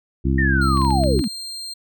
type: harmonic tone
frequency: 67 Hz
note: C2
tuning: 42 cents sharp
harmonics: 1 / 2 / 3 / 4 / 5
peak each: -19 / -22 / -24 / -25 / -26 dBFS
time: 0.24-1.22 s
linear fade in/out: 20 ms
type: linear sweep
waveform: sine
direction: down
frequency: 1864.7 to 181.5 Hz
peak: -19 dBFS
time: 0.38-1.28 s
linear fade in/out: 5 ms
type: tone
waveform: 35% pulse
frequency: 4186 Hz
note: C8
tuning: in tune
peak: -28 dBFS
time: 0.61-1.74 s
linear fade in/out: 10 ms
type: clicks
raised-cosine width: 0.3 ms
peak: -21 dBFS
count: 7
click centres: 0.773 / 0.817 / 0.849 / 0.906 / 1.037 / 1.192 / 1.241 s
effects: none